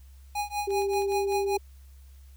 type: tone with tremolo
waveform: square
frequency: 825 Hz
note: G#5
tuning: 12 cents flat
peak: -26 dBFS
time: 0.35-1.57 s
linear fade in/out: 5 ms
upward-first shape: triangle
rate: 5.2 Hz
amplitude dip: 100%
type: tone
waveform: sine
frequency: 395.6 Hz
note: G4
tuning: 16 cents sharp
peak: -25 dBFS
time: 0.67-1.58 s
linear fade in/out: 10 ms
type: clicks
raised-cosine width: 0.2 ms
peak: -32 dBFS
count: 6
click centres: 0.706 / 0.82 / 0.935 / 1.021 / 1.121 / 1.323 s
effects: added 67 Hz sine -47 dBFS peak until 2.36 s + white hiss -64 dBFS RMS until 2.36 s